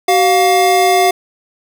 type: tone pair together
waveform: square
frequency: 378.9 / 707.5 Hz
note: F#4 / F5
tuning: +41 / +22 cents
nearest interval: major seventh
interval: 1081 cents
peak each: -14 / -11 dBFS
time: 0.08-1.11 s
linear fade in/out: 5 ms
effects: none